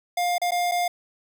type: tone with dropouts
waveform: square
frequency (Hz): 706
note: F5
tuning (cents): +19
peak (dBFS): -22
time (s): 0.17-0.88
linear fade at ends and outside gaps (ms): 5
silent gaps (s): 0.382-0.416 / 0.509-0.518 / 0.714-0.718
effects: none

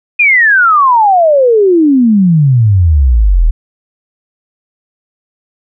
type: exponential sweep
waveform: sine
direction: down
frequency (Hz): 2489 to 37.14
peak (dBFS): -4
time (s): 0.19-3.51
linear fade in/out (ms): 10
effects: none

